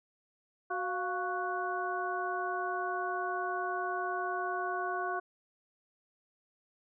harmonic tone with a mistuned harmonic, 370 Hz, F#4, in tune, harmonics 1 / 2 / 3 / 4, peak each -38 / -36 / -37 / -38 dBFS, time 0.7-5.2 s, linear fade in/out 10 ms, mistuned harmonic 2, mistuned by -85 cents, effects none

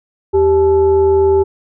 sine tone with frequency modulation, 392 Hz, G4, in tune, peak -8 dBFS, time 0.33-1.44 s, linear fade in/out 20 ms, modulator 472 Hz, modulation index 0.46, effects none

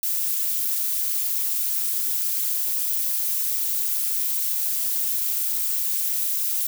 violet noise with amplitude modulation, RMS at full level -21 dBFS, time 0.03-6.67 s, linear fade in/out 2 ms, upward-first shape sine, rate 227 Hz, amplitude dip 70%, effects none

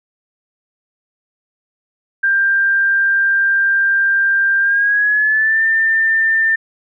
sine tone with pitch glide, 1588 to 1792.8 Hz, G6 to A6, +22 to +32 cents, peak -11 dBFS, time 2.23-6.56 s, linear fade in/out 10 ms, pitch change +210 cents, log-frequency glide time 4.6-5.63 s, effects none

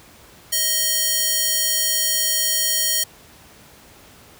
square tone with high-pass filter, 628 Hz, D#5, 16 cents sharp, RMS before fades -20 dBFS, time 0.52-3.04 s, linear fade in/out 10 ms, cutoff 4800 Hz, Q 0.62, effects pink hiss -47 dBFS RMS until 4.39 s + high-pass 60 Hz 12 dB/octave

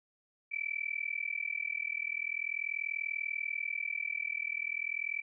sine tone with amplitude modulation, 2320 Hz, D7, 22 cents flat, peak -29 dBFS, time 0.51-5.22 s, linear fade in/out 20 ms, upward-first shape sine, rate 40.4 Hz, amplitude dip 100%, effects none

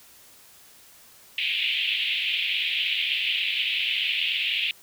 pink band-pass noise, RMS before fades -26 dBFS, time 1.38-4.71 s, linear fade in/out 2 ms, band 2400 to 3400 Hz, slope 48 dB/octave, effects white hiss -52 dBFS RMS until 4.82 s

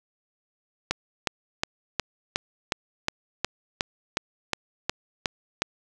click train, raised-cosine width 0.2 ms, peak -6 dBFS, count 14, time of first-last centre 0.91-5.62 s, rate 2.76 Hz, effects none

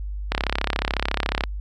click train, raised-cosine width 0.3 ms, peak -5 dBFS, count 39, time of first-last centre 0.32-1.438 s, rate 34 Hz, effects added 50 Hz sine -27 dBFS peak until 1.6 s

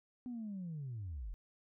sine linear sweep, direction down, 253.2 to 37.63 Hz, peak -39 dBFS, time 0.26-1.34 s, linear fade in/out 0 ms, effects tanh soft clip ceiling -37 dBFS

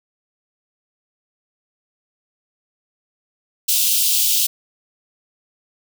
white high-pass noise, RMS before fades -17 dBFS, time 3.68-4.47 s, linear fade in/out 10 ms, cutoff 2800 Hz, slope 48 dB/octave, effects none

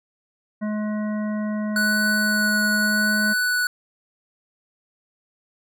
harmonic tone, 211.9 Hz, G#3, 35 cents sharp, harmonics 1 / 3 / 5 / 7 / 9, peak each -23 / -33 / -39 / -41 / -42 dBFS, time 0.61-3.34 s, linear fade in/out 20 ms
square tone with vibrato, 1480 Hz, F#6, in tune, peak -20 dBFS, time 1.76-3.67 s, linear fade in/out 2 ms, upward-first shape sine, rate 0.83 Hz, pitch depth 10 cents each way
effects none

